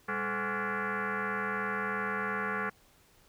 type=tone with frequency modulation; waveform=sine; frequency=116.54 Hz; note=A#2; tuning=in tune; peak=-30 dBFS; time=0.08-2.7 s; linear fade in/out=10 ms; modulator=316 Hz; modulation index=5.7; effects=pink hiss -63 dBFS RMS until 3.28 s